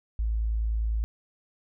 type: tone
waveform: sine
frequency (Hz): 55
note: A1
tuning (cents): 0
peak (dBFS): -24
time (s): 0.19-1.04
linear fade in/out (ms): 0
effects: none